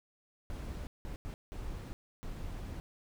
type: noise bursts at uneven times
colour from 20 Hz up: brown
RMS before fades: -41 dBFS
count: 5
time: 0.5-0.87 / 1.05-1.16 / 1.25-1.34 / 1.52-1.93 / 2.23-2.8 s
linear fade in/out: 0 ms
effects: none